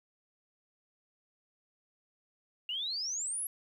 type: exponential sweep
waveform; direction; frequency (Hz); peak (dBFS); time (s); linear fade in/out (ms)
sine; up; 2794 to 11480; -33; 2.69-3.47; 2
effects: 11-bit